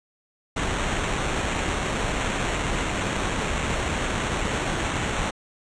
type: noise with sample-and-hold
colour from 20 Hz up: pink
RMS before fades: -26 dBFS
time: 0.56-5.31 s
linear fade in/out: 10 ms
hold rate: 4900 Hz
effects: resampled to 22050 Hz